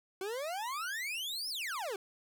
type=exponential two-way sweep; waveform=40% pulse; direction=up then down; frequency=367.7 to 5410 to 367.7 Hz; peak=-35 dBFS; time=0.21-1.96 s; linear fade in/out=2 ms; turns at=1.49 s; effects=none